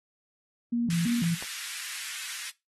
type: tone with vibrato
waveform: sine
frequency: 200 Hz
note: G3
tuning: 35 cents sharp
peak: -24 dBFS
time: 0.72-1.35 s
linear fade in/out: 10 ms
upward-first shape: square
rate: 3 Hz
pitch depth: 290 cents each way
type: high-pass noise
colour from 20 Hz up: pink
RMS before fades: -38 dBFS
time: 0.9-2.5 s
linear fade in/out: 2 ms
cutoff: 1600 Hz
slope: 24 dB/octave
type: clicks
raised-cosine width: 0.5 ms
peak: -32 / -24 dBFS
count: 2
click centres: 1.239 / 1.425 s
effects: noise-tail reverb RT60 0.2 s tail -18 dB re dry + AAC 32 kbps